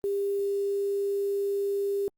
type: tone with quantisation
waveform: sine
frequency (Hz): 400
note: G4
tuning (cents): +35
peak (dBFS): -25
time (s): 0.04-2.08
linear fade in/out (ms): 0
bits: 8
effects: Opus 32 kbps